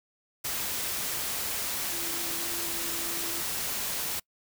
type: tone in noise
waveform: sine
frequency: 338.2 Hz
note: E4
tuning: 44 cents sharp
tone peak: -42 dBFS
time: 1.92-3.41 s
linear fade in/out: 10 ms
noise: white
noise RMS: -32 dBFS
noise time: 0.44-4.2 s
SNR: -13 dB
effects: noise-tail reverb RT60 0.1 s tail -26 dB re dry